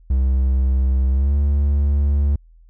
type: tone with pitch glide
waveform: triangle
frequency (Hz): 65.41 to 71.33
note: C2 to D2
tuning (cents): 0 to -50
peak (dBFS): -12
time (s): 0.1-2.36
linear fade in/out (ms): 5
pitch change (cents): +150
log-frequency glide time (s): 1.1-1.35
effects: added 41 Hz sine -45 dBFS peak until 2.69 s